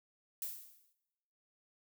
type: noise with exponential decay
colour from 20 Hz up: violet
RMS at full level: -38 dBFS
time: 0.42-0.93 s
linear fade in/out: 1 ms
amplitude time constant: 110 ms
effects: noise-tail reverb RT60 1.0 s tail -19 dB re dry